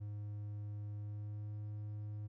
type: tone with pitch glide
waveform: triangle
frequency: 103.83 to 104.98 Hz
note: G#2 to G#2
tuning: 0 to +19 cents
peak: -39 dBFS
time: 0-2.28 s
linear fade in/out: 20 ms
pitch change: +19 cents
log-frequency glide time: 0.97-1.54 s
effects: none